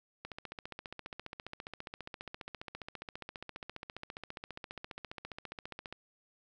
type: click train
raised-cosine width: 0.3 ms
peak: -26 dBFS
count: 85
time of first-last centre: 0.25-5.926 s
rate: 14.8 Hz
effects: none